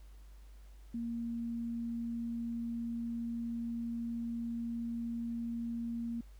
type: tone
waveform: sine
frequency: 233.1 Hz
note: A#3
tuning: in tune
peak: -35 dBFS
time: 0.94-6.21 s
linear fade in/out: 5 ms
effects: added 50 Hz sine -51 dBFS peak until 6.39 s + pink hiss -68 dBFS RMS until 6.39 s